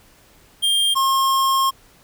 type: tone pair in turn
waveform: square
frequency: 3200 / 1073.4 Hz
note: G7 / C6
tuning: +35 / +44 cents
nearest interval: octave + perfect fifth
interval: 1891 cents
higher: first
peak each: -16 dBFS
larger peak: neither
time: 0.62-0.95 / 0.95-1.71 s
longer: second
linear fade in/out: 20 ms
effects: pink hiss -52 dBFS RMS until 2.03 s